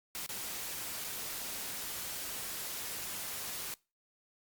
white noise with dropouts, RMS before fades -40 dBFS, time 0.15-3.74 s, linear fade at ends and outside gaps 0 ms, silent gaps 0.263-0.291 / 1.041-1.045 s, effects noise-tail reverb RT60 0.3 s tail -24 dB re dry + Opus 48 kbps

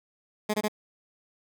15% pulse tone bursts, 211.8 Hz, G#3, 34 cents sharp, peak -18 dBFS, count 3, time 0.49-0.683 s, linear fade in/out 10 ms, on 49 ms, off 23 ms, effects none

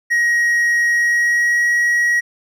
triangle tone with pitch glide, 1891 to 1906.4 Hz, A#6 to A#6, +24 to +38 cents, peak -11 dBFS, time 0.1-2.21 s, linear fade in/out 20 ms, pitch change +14 cents, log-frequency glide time 0.87-1.67 s, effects none

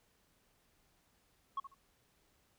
sine tone with echo, 1097 Hz, C#6, 18 cents flat, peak -32 dBFS, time 1.57-1.6 s, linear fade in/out 5 ms, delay 72 ms, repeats 2, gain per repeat -13 dB, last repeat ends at 1.744 s, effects tanh soft clip ceiling -33 dBFS + pink hiss -73 dBFS RMS until 2.58 s

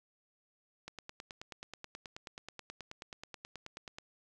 click train, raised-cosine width 0.2 ms, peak -27 dBFS, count 30, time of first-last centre 0.88-3.985 s, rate 9.34 Hz, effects none

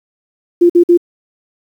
sine tone bursts, 347.4 Hz, F4, 9 cents flat, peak -4 dBFS, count 3, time 0.61-0.975 s, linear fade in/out 10 ms, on 87 ms, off 52 ms, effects 7-bit

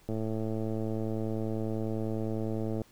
click train, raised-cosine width 2 ms, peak -21 dBFS, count 301, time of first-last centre 0.09-2.817 s, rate 110 Hz, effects pink hiss -61 dBFS RMS until 2.91 s

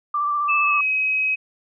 sine tone with vibrato, 1174 Hz, D6, 1 cent flat, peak -19 dBFS, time 0.14-0.81 s, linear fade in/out 5 ms, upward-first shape square, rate 15 Hz, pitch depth 18 cents each way
sine tone with pitch glide, 2621 to 2541 Hz, E7 to D#7, -11 to +36 cents, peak -18 dBFS, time 0.48-1.36 s, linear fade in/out 20 ms, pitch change -53 cents, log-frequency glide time 0.6-0.85 s
effects none

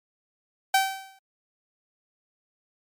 sawtooth tone with exponential decay, 772 Hz, G5, 27 cents flat, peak -12 dBFS, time 0.74-1.19 s, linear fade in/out 5 ms, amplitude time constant 96 ms, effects MP3 96 kbps

